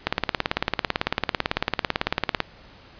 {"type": "click train", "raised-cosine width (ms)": 0.3, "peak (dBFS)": -4, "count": 43, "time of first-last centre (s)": [0.07, 2.403], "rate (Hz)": 18, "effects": ["pink hiss -49 dBFS RMS until 2.99 s", "resampled to 11025 Hz"]}